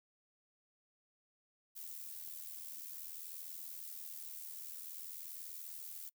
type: noise with amplitude modulation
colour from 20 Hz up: violet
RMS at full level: -45 dBFS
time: 1.75-6.1 s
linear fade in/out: 20 ms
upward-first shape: sine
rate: 80.5 Hz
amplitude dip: 60%
effects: noise-tail reverb RT60 0.1 s tail -25 dB re dry